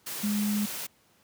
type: tone in noise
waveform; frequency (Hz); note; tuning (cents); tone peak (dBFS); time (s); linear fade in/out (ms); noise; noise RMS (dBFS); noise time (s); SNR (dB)
sine; 207.7; G#3; 0; -25; 0.23-0.66; 10; white; -36; 0.06-0.87; +8
effects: pink hiss -64 dBFS RMS until 1.23 s + high-pass 100 Hz 12 dB/octave